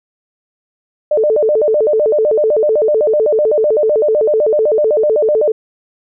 sine tone with vibrato, 513 Hz, C5, 34 cents flat, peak -9 dBFS, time 1.11-5.52 s, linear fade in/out 5 ms, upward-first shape square, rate 7.9 Hz, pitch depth 270 cents each way, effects none

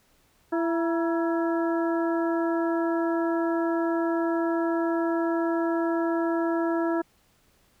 harmonic tone with a mistuned harmonic, 334.1 Hz, E4, 23 cents sharp, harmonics 1 / 2 / 3 / 4 / 5, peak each -24 / -30 / -34 / -36 / -38 dBFS, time 0.52-7.02 s, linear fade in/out 10 ms, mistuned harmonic 3, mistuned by -74 cents, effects pink hiss -64 dBFS RMS until 7.8 s

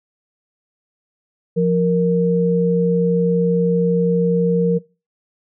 sine tone pair together, 174.63 / 466.2 Hz, F3 / A#4, 0 / 0 cents, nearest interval octave + perfect fourth, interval 1700 cents, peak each -16 dBFS, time 1.56-4.79 s, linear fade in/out 20 ms, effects noise-tail reverb RT60 0.3 s tail -22 dB re dry

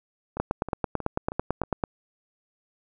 two click trains, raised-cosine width 1 ms, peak -10 / -20 dBFS, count 14 / 5, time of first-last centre 0.4-1.838 / 0.37-1.636 s, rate 9.04 / 3.16 Hz, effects none

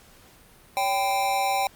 square tone with amplitude modulation, 784 Hz, G5, in tune, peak -19 dBFS, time 0.77-1.67 s, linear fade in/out 0 ms, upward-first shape sine, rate 222 Hz, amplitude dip 80%, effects pink hiss -53 dBFS RMS until 1.75 s + Opus 48 kbps

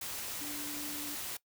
sine tone in noise, 293.7 Hz, D4, in tune, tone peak -43 dBFS, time 0.41-1.15 s, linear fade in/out 5 ms, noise white, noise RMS -40 dBFS, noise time 0.01-1.37 s, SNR -6 dB, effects noise-tail reverb RT60 0.1 s tail -20 dB re dry

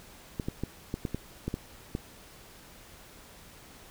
clicks, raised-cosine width 3 ms, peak -18 dBFS, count 9, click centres 0.398 / 0.485 / 0.636 / 0.941 / 1.052 / 1.146 / 1.48 / 1.541 / 1.951 s, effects pink hiss -52 dBFS RMS until 3.9 s

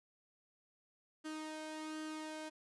sawtooth tone with flanger, 311.1 Hz, D#4, in tune, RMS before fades -45 dBFS, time 1.24-2.5 s, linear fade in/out 20 ms, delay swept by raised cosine 0.64 to 1.3 ms, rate 1.3 Hz, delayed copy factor +0.5, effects resampled to 24000 Hz

